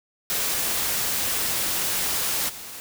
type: noise with level steps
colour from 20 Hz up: white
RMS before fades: -25 / -38 dBFS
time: 0.3-2.8 s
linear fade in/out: 0 ms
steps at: 2.48 s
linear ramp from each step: 20 ms
effects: none